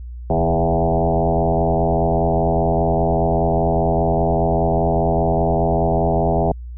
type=tone with frequency modulation; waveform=sine; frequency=409.2 Hz; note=G#4; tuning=26 cents flat; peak=-14 dBFS; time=0.3-6.52 s; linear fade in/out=2 ms; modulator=85 Hz; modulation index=4.4; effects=added 60 Hz sine -29 dBFS peak until 6.77 s